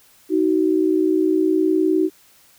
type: tone pair together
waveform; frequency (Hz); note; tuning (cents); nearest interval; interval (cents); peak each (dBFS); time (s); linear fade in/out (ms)
sine; 314.7 / 374.4; D#4 / F#4; +20 / +20; minor third; 300; -17 / -18; 0.29-2.1; 50
effects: white hiss -53 dBFS RMS until 2.58 s